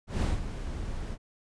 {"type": "noise with ADSR envelope", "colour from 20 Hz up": "brown", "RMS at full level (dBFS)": -24, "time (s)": [0.07, 1.18], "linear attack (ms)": 150, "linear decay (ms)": 180, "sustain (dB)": -11, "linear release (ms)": 57, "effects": ["resampled to 22050 Hz"]}